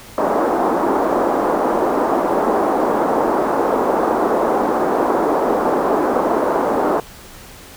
pink band-pass noise, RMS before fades -17 dBFS, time 0.18-7 s, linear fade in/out 2 ms, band 280 to 1100 Hz, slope 24 dB/octave, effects pink hiss -39 dBFS RMS until 7.76 s

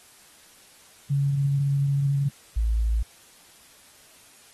sine tone pair in turn, 140 / 55.56 Hz, C#3 / A1, +18 / +18 cents, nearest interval octave + major third, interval 1600 cents, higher first, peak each -20 dBFS, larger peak neither, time 1.1-2.29 / 2.56-3.03 s, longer first, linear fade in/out 10 ms, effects white hiss -53 dBFS RMS until 4.53 s + AAC 32 kbps

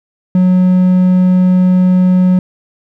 triangle tone, 183.1 Hz, F#3, 18 cents flat, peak -4 dBFS, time 0.35-2.39 s, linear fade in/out 2 ms, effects none

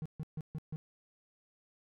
triangle tone bursts, 155.56 Hz, D#3, in tune, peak -34 dBFS, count 5, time 0.02-0.76 s, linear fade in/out 0 ms, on 36 ms, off 140 ms, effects none

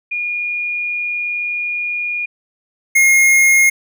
sine / square tone pair in turn, 2433 / 2146 Hz, D#7 / C7, -39 / +43 cents, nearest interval major second, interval 218 cents, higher first, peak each -18 / -9 dBFS, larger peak second, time 0.11-2.26 / 2.95-3.7 s, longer first, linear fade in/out 10 ms, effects none

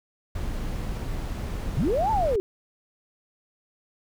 brown noise, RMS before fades -30 dBFS, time 0.35-2.36 s, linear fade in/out 5 ms
sine linear two-way sweep, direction up then down, 92.5 to 907 to 359.9 Hz, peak -21 dBFS, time 1.77-2.4 s, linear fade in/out 0 ms, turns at 2.11 s
effects none

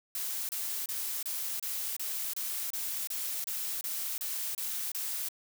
blue noise bursts, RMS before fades -35 dBFS, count 14, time 0.15-5.287 s, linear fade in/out 2 ms, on 340 ms, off 29 ms, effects none

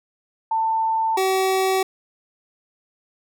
sine / 25% pulse tone pair in turn, 892 / 380.1 Hz, A5 / F#4, +23 / +47 cents, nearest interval octave + minor third, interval 1476 cents, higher first, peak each -18 / -14 dBFS, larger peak second, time 0.51-1.17 / 1.17-1.83 s, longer neither, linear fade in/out 5 ms, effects none

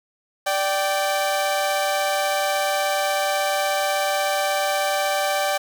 sawtooth tone pair together, 587.3 / 777.6 Hz, D5 / G5, 0 / -14 cents, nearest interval perfect fourth, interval 486 cents, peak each -19 dBFS, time 0.46-5.58 s, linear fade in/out 10 ms, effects 7-bit

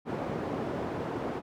white band-pass noise, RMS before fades -34 dBFS, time 0.05-1.42 s, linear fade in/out 50 ms, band 110 to 580 Hz, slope 12 dB/octave, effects none

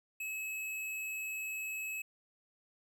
square tone, 2580 Hz, E7, 38 cents flat, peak -38 dBFS, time 0.2-2.02 s, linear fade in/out 5 ms, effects none

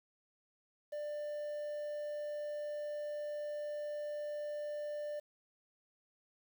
triangle tone with quantisation, 593 Hz, D5, 17 cents sharp, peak -36 dBFS, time 0.92-5.2 s, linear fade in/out 10 ms, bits 10, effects none

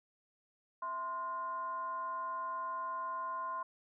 sine tone with frequency modulation, 1043 Hz, C6, 6 cents flat, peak -36 dBFS, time 0.82-3.63 s, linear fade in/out 5 ms, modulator 386 Hz, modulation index 0.46, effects none

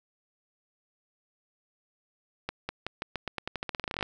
accelerating click train, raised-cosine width 0.3 ms, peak -16 dBFS, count 21, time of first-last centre 2.49-4.027 s, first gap 200 ms, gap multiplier 0.88, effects none

